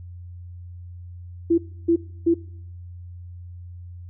sine tone bursts, 336.4 Hz, E4, 35 cents sharp, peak -14 dBFS, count 3, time 1.5-2.343 s, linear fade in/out 10 ms, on 81 ms, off 300 ms, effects noise-tail reverb RT60 0.7 s tail -22 dB re dry + added 88 Hz sine -36 dBFS peak until 4.09 s

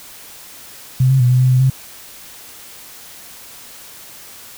sine tone with pitch steps, 128.9 / 133.3 / 123.6 / 126.8 / 128.4 / 127.4 / 131.9 Hz, C3 / C3 / B2 / B2 / C3 / C3 / C3, -26 / +33 / +2 / +46 / -32 / -46 / +14 cents, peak -9 dBFS, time 1-1.7 s, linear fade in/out 5 ms, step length 100 ms, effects white hiss -38 dBFS RMS until 4.57 s

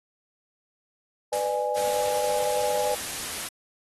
sine chord, G# diminished, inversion first, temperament just, 498.4 / 598 / 830.6 Hz, B4 / D5 / G#5, +16 / +31 / 0 cents, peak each -28 dBFS, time 1.32-2.95 s, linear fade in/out 10 ms
white noise with exponential decay, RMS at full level -33 dBFS, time 1.33-2.02 s, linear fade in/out 0 ms, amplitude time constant 150 ms
white noise, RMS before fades -33 dBFS, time 1.75-3.49 s, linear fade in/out 20 ms
effects AAC 32 kbps

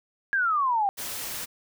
sine exponential sweep, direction down, 1654 to 770 Hz, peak -21 dBFS, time 0.33-0.89 s, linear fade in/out 0 ms
white noise, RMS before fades -34 dBFS, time 0.97-1.46 s, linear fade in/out 20 ms
effects none

